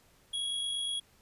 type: tone with amplitude modulation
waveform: square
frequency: 3322 Hz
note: G#7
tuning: in tune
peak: -31 dBFS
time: 0.33-1 s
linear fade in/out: 10 ms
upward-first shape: sine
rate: 48.4 Hz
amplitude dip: 30%
effects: pink hiss -64 dBFS RMS until 1.21 s + resampled to 32000 Hz